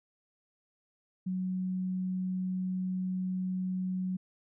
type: tone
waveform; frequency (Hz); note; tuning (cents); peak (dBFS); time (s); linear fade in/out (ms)
sine; 185.1; F#3; +1; -30; 1.26-4.17; 10
effects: none